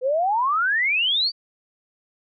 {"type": "exponential sweep", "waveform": "sine", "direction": "up", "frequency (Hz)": [490.3, 4711], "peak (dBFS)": -18, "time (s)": [0.01, 1.32], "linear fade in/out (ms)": 50, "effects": []}